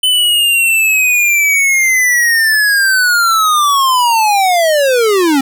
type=linear sweep; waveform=square; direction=down; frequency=3034 to 261.6 Hz; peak=-9 dBFS; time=0.03-5.41 s; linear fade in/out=5 ms; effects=none